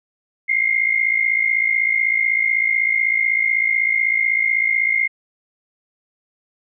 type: tone pair together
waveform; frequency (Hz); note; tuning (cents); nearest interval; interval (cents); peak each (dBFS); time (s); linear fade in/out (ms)
sine; 2093 / 2149; C7 / C7; 0 / +46; unison; 46; -18; 0.48-5.08; 20
effects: none